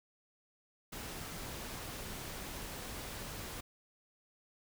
pink noise, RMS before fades -44 dBFS, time 0.92-3.61 s, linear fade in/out 10 ms, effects none

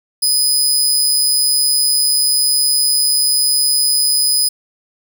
20% pulse tone with amplitude modulation, 5000 Hz, D#8, 8 cents sharp, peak -4 dBFS, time 0.22-4.49 s, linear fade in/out 10 ms, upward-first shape sine, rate 141 Hz, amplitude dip 40%, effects none

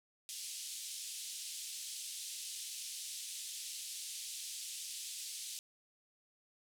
white band-pass noise, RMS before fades -45 dBFS, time 0.29-5.59 s, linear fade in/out 0 ms, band 3000 to 10000 Hz, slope 24 dB/octave, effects none

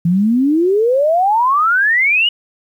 sine exponential sweep, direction up, 164.81 to 2960 Hz, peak -10 dBFS, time 0.05-2.29 s, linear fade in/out 5 ms, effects 8-bit

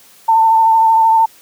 sine tone with vibrato, 896 Hz, A5, 31 cents sharp, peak -7 dBFS, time 0.28-1.26 s, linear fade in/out 10 ms, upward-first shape sine, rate 13 Hz, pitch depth 24 cents each way, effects white hiss -45 dBFS RMS until 1.41 s + high-pass 100 Hz 12 dB/octave

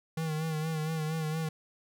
square tone with vibrato, 157.8 Hz, D#3, 25 cents sharp, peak -31 dBFS, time 0.17-1.49 s, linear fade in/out 5 ms, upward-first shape sine, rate 4.3 Hz, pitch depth 47 cents each way, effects none

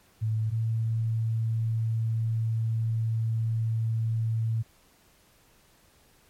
sine tone pair in turn, 110 / 112.7 Hz, A2 / A2, 0 / +42 cents, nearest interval unison, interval 42 cents, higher second, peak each -24 dBFS, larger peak neither, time 0.21-0.51 / 0.51-4.63 s, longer second, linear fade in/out 20 ms, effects pink hiss -61 dBFS RMS until 6.29 s + MP3 64 kbps

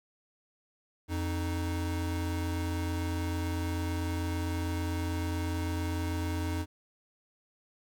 square tone pair together, 86.9 / 309.7 Hz, F2 / D#4, -8 / -8 cents, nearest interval octave + minor seventh, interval 2200 cents, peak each -32 / -37 dBFS, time 1.08-6.66 s, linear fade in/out 50 ms, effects 11-bit

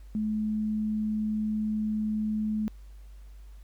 sine tone, 214.7 Hz, A3, 42 cents flat, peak -26 dBFS, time 0.15-2.68 s, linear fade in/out 0 ms, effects added 50 Hz sine -44 dBFS peak until 3.63 s + pink hiss -65 dBFS RMS until 3.63 s

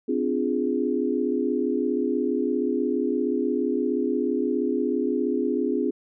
sine chord, D half-diminished seventh, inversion third, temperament equal with one note detuned, 256.7 / 293.7 / 349.2 / 415.3 Hz, C4 / D4 / F4 / Ab4, -33 / 0 / 0 / 0 cents, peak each -26 / -28 / -28 / -27 dBFS, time 0.08-5.91 s, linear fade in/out 10 ms, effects none

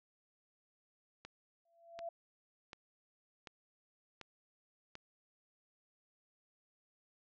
click train, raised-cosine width 0.2 ms, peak -30 dBFS, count 6, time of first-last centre 1.25-4.954 s, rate 1.35 Hz
sine tone with exponential growth, 675 Hz, E5, 41 cents sharp, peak -38 dBFS, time 1.65-2.09 s, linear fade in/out 5 ms, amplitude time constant 95 ms
effects low-pass 5000 Hz 12 dB/octave

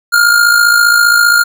square tone with amplitude modulation, 1412 Hz, F6, 19 cents sharp, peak -4 dBFS, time 0.12-1.44 s, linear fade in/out 20 ms, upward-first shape sine, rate 55.1 Hz, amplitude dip 55%, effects none

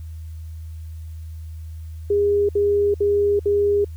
sine tone bursts, 407.5 Hz, G#4, 33 cents flat, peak -15 dBFS, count 4, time 2.1-3.846 s, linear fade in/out 5 ms, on 390 ms, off 62 ms, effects added 80 Hz sine -31 dBFS peak until 3.96 s + white hiss -58 dBFS RMS until 3.96 s

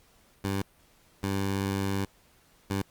15% pulse tone bursts at uneven times, 98 Hz, G2, in tune, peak -21 dBFS, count 3, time 0.44-0.62 / 1.23-2.05 / 2.7-2.82 s, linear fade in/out 5 ms, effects pink hiss -62 dBFS RMS until 2.9 s + Opus 48 kbps

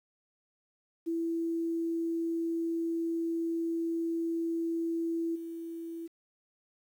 sine tone with level steps, 332.2 Hz, E4, 13 cents sharp, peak -29 / -37 dBFS, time 1.06-6.08 s, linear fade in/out 20 ms, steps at 5.35 s, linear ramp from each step 10 ms, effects 10-bit

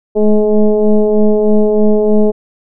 sine tone with frequency modulation, 212.6 Hz, G#3, 41 cents sharp, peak -6 dBFS, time 0.15-2.32 s, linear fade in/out 20 ms, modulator 211 Hz, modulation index 1.6, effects none

